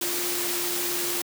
sine tone in noise, 350.3 Hz, F4, 5 cents sharp, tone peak -33 dBFS, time 0.01-1.22 s, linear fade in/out 5 ms, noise white, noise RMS -28 dBFS, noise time 0.01-1.22 s, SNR -8 dB, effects high-pass 150 Hz 12 dB/octave

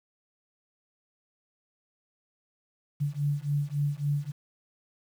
sine beating tone pair, 142.8 / 146.4 Hz, D3 / D3, -48 / -5 cents, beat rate 3.6 Hz, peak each -29 dBFS, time 3-4.32 s, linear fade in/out 20 ms, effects 9-bit

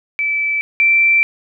sine tone pair in turn, 2314 / 2342 Hz, D7 / D7, -26 / -5 cents, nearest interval unison, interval 21 cents, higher second, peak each -15 / -9 dBFS, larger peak second, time 0.19-0.61 / 0.8-1.23 s, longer second, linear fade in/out 0 ms, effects none

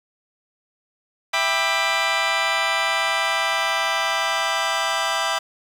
15% pulse chord, E minor seventh, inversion none, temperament just, 659.3 / 791.1 / 988.9 / 1186.7 Hz, E5 / G5 / B5 / D6, 0 / +16 / +2 / +18 cents, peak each -19 dBFS, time 1.33-5.39 s, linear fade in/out 10 ms, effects low-pass 7000 Hz 12 dB/octave + 7-bit

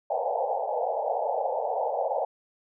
white band-pass noise, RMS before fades -28 dBFS, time 0.1-2.25 s, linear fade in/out 5 ms, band 470 to 870 Hz, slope 96 dB/octave, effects none

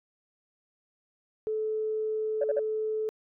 sine tone, 434.1 Hz, A4, 23 cents flat, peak -27 dBFS, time 1.47-3.09 s, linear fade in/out 0 ms
sine tone bursts, 570 Hz, C#5, 48 cents sharp, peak -22 dBFS, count 3, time 2.41-2.595 s, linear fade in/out 5 ms, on 31 ms, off 46 ms
effects tanh soft clip ceiling -17 dBFS

